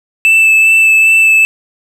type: tone with vibrato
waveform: triangle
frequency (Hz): 2637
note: E7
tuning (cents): 0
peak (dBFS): -3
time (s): 0.25-1.45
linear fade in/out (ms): 0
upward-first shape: sine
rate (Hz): 2.5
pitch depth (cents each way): 12
effects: none